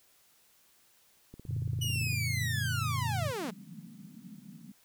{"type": "click train", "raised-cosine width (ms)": 3, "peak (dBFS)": -34, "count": 15, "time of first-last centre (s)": [1.34, 2.127], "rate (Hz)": 17.8}
{"type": "chord", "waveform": "sine", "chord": "Gb augmented", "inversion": "none", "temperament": "equal with one note detuned", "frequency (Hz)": [92.5, 117.42, 146.83], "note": ["Gb2", "Bb2", "D3"], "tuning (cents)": [0, 13, 0], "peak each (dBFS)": [-36, -33, -37], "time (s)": [1.46, 3.33], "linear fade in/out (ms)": 50}
{"type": "linear sweep", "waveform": "sawtooth", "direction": "down", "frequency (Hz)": [2961, 194.2], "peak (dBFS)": -30, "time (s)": [1.81, 3.51], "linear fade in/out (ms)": 10}
{"type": "band-pass noise", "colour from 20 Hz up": "white", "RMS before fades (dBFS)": -49, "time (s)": [1.85, 4.72], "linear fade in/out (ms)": 5, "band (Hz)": [160, 230], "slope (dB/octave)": 48}
{"effects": ["white hiss -65 dBFS RMS until 4.84 s"]}